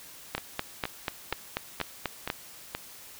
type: two click trains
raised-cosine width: 0.3 ms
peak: -12 / -15 dBFS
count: 9 / 6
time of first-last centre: 0.35-2.301 / 0.38-2.75 s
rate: 4.1 / 2.11 Hz
effects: white hiss -48 dBFS RMS until 3.19 s